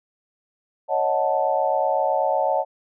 sine chord, D# half-diminished seventh, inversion third, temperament equal with one note detuned, 554.4 / 622.3 / 732.8 / 880 Hz, C#5 / D#5 / F#5 / A5, 0 / 0 / -17 / 0 cents, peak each -24 dBFS, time 0.88-2.65 s, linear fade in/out 50 ms, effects none

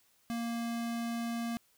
square tone, 233.1 Hz, A#3, in tune, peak -34 dBFS, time 0.3-1.57 s, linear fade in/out 0 ms, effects white hiss -69 dBFS RMS until 1.77 s

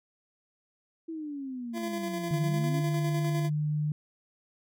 sine exponential two-way sweep, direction down then up, 331.8 to 160.1 to 292.3 Hz, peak -34 dBFS, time 1.08-2.81 s, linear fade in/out 10 ms, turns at 2.39 s
25% pulse tone with tremolo, 340 Hz, F4, 46 cents flat, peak -28 dBFS, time 1.73-3.5 s, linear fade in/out 50 ms, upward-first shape square, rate 9.9 Hz, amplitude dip 35%
sine tone, 150.6 Hz, D3, 44 cents sharp, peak -26 dBFS, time 2.31-3.92 s, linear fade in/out 2 ms
effects none

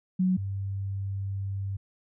sine tone pair in turn, 185 / 98 Hz, F#3 / G2, 0 / 0 cents, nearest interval major seventh, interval 1100 cents, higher first, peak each -21 / -29 dBFS, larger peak first, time 0.19-0.37 / 0.37-1.77 s, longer second, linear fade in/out 10 ms, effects none

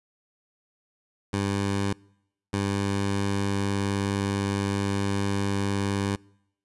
15% pulse tone bursts at uneven times, 99.5 Hz, G2, 26 cents sharp, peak -18 dBFS, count 2, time 1.33-1.93 / 2.53-6.16 s, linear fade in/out 5 ms, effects noise-tail reverb RT60 0.8 s tail -26 dB re dry + resampled to 24000 Hz

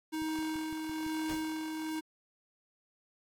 square tone with tremolo, 314.7 Hz, D#4, 20 cents sharp, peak -33 dBFS, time 0.12-2.01 s, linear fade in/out 20 ms, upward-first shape sine, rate 1.1 Hz, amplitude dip 35%
click train, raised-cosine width 5 ms, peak -38 dBFS, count 6, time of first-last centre 0.22-1.065 s, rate 5.92 Hz
pink noise with exponential decay, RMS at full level -40 dBFS, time 1.29-1.59 s, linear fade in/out 5 ms, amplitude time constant 64 ms
effects AAC 64 kbps

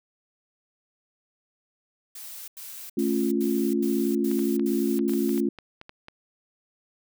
blue noise bursts, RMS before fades -40 dBFS, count 8, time 2.15-5.406 s, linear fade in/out 5 ms, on 330 ms, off 88 ms
sine chord, A augmented, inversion none, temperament equal, 220 / 277.2 / 349.2 Hz, A3 / C#4 / E#4, 0 / 0 / 0 cents, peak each -26 dBFS, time 2.97-5.49 s, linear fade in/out 5 ms
clicks, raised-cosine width 0.3 ms, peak -26 dBFS, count 12, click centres 4.314 / 4.392 / 4.596 / 4.991 / 5.095 / 5.136 / 5.293 / 5.378 / 5.587 / 5.814 / 5.894 / 6.084 s
effects none

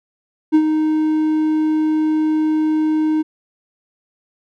triangle tone with ADSR envelope, 310.7 Hz, D#4, 2 cents flat, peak -5 dBFS, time 0.52-3.23 s, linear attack 28 ms, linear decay 68 ms, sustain -7 dB, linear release 21 ms, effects none

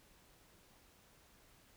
silence, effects pink hiss -66 dBFS RMS until 1.76 s

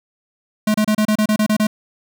square tone bursts, 213.8 Hz, A3, 49 cents flat, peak -14 dBFS, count 10, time 0.67-1.67 s, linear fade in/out 5 ms, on 73 ms, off 30 ms, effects 8-bit

